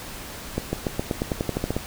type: accelerating click train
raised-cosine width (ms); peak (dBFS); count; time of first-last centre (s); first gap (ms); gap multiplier
2; -10; 13; 0.58-1.766; 150; 0.92
effects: pink hiss -37 dBFS RMS until 1.86 s